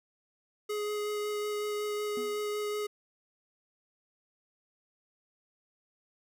square tone with vibrato, 418.3 Hz, G#4, 12 cents sharp, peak -32 dBFS, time 0.69-2.87 s, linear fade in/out 10 ms, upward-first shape sine, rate 5.4 Hz, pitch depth 9 cents each way
triangle tone with exponential decay, 245.4 Hz, B3, 11 cents flat, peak -34 dBFS, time 2.17-2.49 s, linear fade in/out 2 ms, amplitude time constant 69 ms
effects none

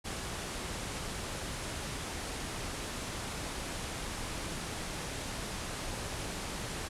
pink low-pass noise, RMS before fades -39 dBFS, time 0.04-6.89 s, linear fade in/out 20 ms, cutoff 11000 Hz, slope 48 dB/octave, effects none

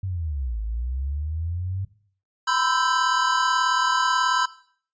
sine linear two-way sweep, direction down then up, 98 to 51.91 to 98 Hz, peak -25 dBFS, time 0.03-1.85 s, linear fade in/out 5 ms, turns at 0.6 s
square chord, C major seventh, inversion third, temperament equal with one note detuned, 987.8 / 1026.2 / 1318.5 / 1568 Hz, B5 / C6 / E6 / G6, 0 / -34 / 0 / 0 cents, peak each -26 dBFS, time 2.47-4.46 s, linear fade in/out 10 ms
effects noise-tail reverb RT60 0.5 s tail -17 dB re dry + resampled to 16000 Hz

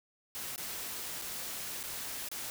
white noise with dropouts, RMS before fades -40 dBFS, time 0.35-2.5 s, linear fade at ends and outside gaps 0 ms, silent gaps 0.56-0.579 / 1.215-1.22 / 1.83-1.837 / 2.287-2.315 s, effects none

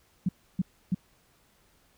sine tone bursts, 183.3 Hz, F#3, 16 cents flat, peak -22 dBFS, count 3, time 0.26-0.947 s, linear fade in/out 5 ms, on 29 ms, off 300 ms, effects pink hiss -65 dBFS RMS until 1.97 s

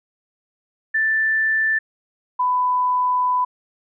sine tone pair in turn, 1766 / 998 Hz, A6 / B5, +6 / +18 cents, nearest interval minor seventh, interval 988 cents, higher first, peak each -16 dBFS, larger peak neither, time 0.94-1.79 / 2.39-3.45 s, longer second, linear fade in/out 10 ms, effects none

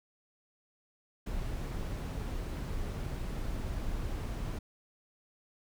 brown noise, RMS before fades -36 dBFS, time 1.26-4.59 s, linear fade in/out 10 ms, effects none

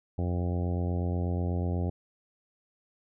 harmonic tone, 88.2 Hz, F2, 18 cents sharp, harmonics 1 / 2 / 3 / 4 / 5 / 6 / 7 / 8 / 9, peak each -28 / -34 / -38 / -40 / -42 / -44 / -45 / -46 / -47 dBFS, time 0.18-1.9 s, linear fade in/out 5 ms, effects none

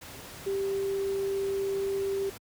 sine tone in noise, 392 Hz, G4, in tune, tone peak -27 dBFS, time 0.46-2.3 s, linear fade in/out 10 ms, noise pink, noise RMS -44 dBFS, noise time 0.01-2.38 s, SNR +14 dB, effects high-pass 60 Hz 12 dB/octave

